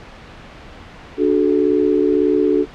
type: chord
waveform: sine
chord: D major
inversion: none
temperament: equal with one note detuned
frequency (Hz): 293.7 / 370 / 431.9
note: D4 / F#4 / A4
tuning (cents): 0 / 0 / -32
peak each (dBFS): -17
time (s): 1.17-2.66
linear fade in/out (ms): 50
effects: pink hiss -38 dBFS RMS until 2.74 s + low-pass 3000 Hz 12 dB/octave